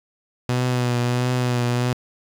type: tone with vibrato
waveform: sawtooth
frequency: 123.5 Hz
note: B2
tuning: in tune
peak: -15 dBFS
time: 0.49-1.93 s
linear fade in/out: 0 ms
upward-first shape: triangle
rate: 1.5 Hz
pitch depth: 38 cents each way
effects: low-pass 9000 Hz 12 dB/octave + 7-bit